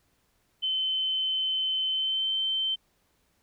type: tone with pitch glide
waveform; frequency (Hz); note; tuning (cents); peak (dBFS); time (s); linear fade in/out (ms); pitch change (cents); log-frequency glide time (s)
sine; 3065 to 3099; G7 to G7; -40 to -21; -25; 0.62-2.76; 20; +19; 1.89-2.3
effects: pink hiss -70 dBFS RMS until 3.42 s